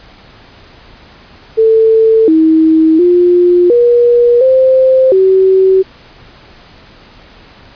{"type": "tone with pitch steps", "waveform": "sine", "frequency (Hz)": [445, 319, 353.9, 479, 522, 379.7], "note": ["A4", "D#4", "F4", "A#4", "C5", "F#4"], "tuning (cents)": [20, 43, 23, 47, -4, 45], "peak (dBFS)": -4, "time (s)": [1.57, 5.83], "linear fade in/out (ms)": 20, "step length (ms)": 710, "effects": ["pink hiss -39 dBFS RMS until 7.75 s", "resampled to 11025 Hz"]}